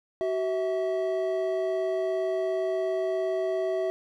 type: tone pair together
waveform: triangle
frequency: 377.6 / 650 Hz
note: F#4 / E5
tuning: +35 / -24 cents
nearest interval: major sixth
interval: 941 cents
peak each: -26 dBFS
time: 0.21-3.9 s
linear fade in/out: 0 ms
effects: none